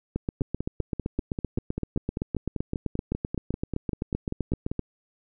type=two click trains; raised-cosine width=3 ms; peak=-14 / -16 dBFS; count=37 / 23; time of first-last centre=0.16-4.793 / 0.41-4.715 s; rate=7.77 / 5.11 Hz; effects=none